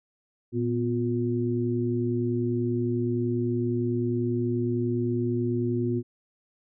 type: tone cluster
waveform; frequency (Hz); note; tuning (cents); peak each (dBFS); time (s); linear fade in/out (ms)
sine; 116.3 / 246.9 / 356.3; A#2 / B3 / F4; -4 / 0 / +35; -28; 0.52-6.03; 50
effects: none